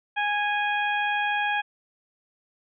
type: harmonic tone with a mistuned harmonic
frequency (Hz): 827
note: G#5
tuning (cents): -8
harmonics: 1 / 2 / 3 / 4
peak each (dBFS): -26 / -27 / -30 / -36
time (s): 0.16-1.62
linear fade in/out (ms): 20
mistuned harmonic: 4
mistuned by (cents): -18
effects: none